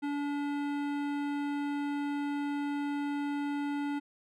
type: tone with hard clipping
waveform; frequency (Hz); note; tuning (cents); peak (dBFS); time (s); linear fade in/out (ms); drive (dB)
sine; 287.4; D4; -37; -33; 0.02-4; 20; 16
effects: none